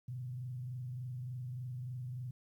sine tone with frequency modulation, 125.2 Hz, B2, 24 cents sharp, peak -39 dBFS, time 0.08-2.31 s, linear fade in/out 5 ms, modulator 23.4 Hz, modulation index 0.4, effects 12-bit

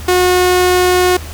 sawtooth tone, 362.5 Hz, F#4, 35 cents flat, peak -5 dBFS, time 0.08-1.17 s, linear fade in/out 5 ms, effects added 78 Hz sine -26 dBFS peak until 1.33 s + pink hiss -32 dBFS RMS until 1.33 s

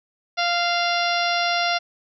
harmonic tone, 695 Hz, F5, 9 cents flat, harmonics 1 / 2 / 3 / 4 / 5 / 6 / 7 / 8, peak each -23 / -26 / -28 / -29 / -30 / -31 / -31 / -32 dBFS, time 0.37-1.79 s, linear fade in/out 20 ms, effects none

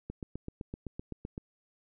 click train, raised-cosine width 3 ms, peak -25 dBFS, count 11, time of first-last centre 0.1-1.379 s, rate 7.82 Hz, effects none

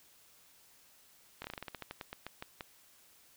slowing click train, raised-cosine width 0.3 ms, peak -25 dBFS, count 16, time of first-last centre 1.42-2.608 s, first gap 23 ms, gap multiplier 1.16, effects white hiss -63 dBFS RMS until 3.36 s

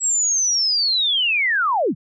sine linear sweep, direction down, 7780 to 110 Hz, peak -16 dBFS, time 0-1.95 s, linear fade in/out 50 ms, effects none

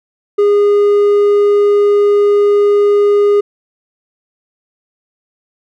sine tone with hard clipping, 409.6 Hz, G#4, 24 cents flat, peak -8 dBFS, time 0.38-3.41 s, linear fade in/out 10 ms, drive 3 dB, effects none

